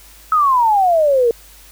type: exponential sweep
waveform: sine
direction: down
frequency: 1300 to 454.2 Hz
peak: -10 dBFS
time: 0.32-1.31 s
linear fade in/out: 2 ms
effects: added 50 Hz sine -45 dBFS peak until 1.71 s + white hiss -44 dBFS RMS until 1.71 s